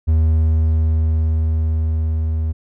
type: tone with level ramp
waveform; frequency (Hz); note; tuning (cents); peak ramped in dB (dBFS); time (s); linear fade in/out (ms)
triangle; 79.4; D#2; +36; -9 to -15; 0.07-2.53; 20
effects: none